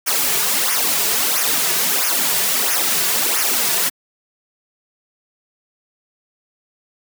white noise with flanger, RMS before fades -18 dBFS, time 0.06-3.9 s, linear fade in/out 20 ms, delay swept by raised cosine 0.24 to 3.84 ms, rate 1.5 Hz, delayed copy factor -0.75, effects high-pass 200 Hz 12 dB/octave

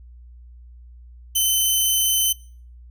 10% pulse tone, 3055 Hz, G7, 45 cents flat, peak -9 dBFS, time 1.35-2.33 s, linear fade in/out 10 ms, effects noise-tail reverb RT60 0.5 s tail -24 dB re dry + added 60 Hz sine -41 dBFS peak until 2.9 s

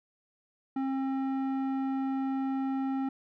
square tone with low-pass filter, 267.9 Hz, C4, 41 cents sharp, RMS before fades -31 dBFS, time 0.76-3.09 s, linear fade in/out 5 ms, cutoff 1100 Hz, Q 0.78, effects none

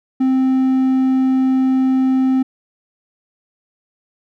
triangle tone, 261.6 Hz, C4, in tune, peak -10 dBFS, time 0.2-2.43 s, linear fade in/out 10 ms, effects none

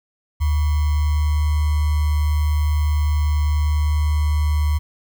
sine tone with sample-and-hold, 75.2 Hz, D2, 42 cents sharp, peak -15 dBFS, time 0.4-4.79 s, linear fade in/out 20 ms, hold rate 1050 Hz, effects none

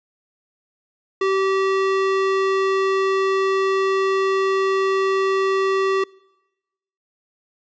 square tone with band-pass filter, 385.7 Hz, G4, 28 cents flat, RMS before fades -19 dBFS, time 1.21-6.04 s, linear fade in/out 5 ms, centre 1000 Hz, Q 0.52, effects noise-tail reverb RT60 1.0 s tail -25 dB re dry + resampled to 16000 Hz

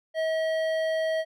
sine tone with hard clipping, 640 Hz, D#5, 49 cents sharp, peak -26 dBFS, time 0.14-1.25 s, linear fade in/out 50 ms, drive 11 dB, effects none

